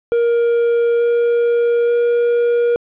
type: tone with pitch steps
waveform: triangle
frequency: 470 / 472.7 / 475.5 Hz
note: A#4 / A#4 / A#4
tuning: +14 / +24 / +34 cents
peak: -10 dBFS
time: 0.12-2.76 s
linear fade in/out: 0 ms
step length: 880 ms
effects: resampled to 8000 Hz + 8-bit